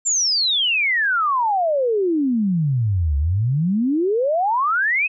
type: exponential two-way sweep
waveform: sine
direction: down then up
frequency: 7459 to 68.6 to 2622 Hz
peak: -16 dBFS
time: 0.05-5.08 s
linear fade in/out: 20 ms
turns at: 3.17 s
effects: none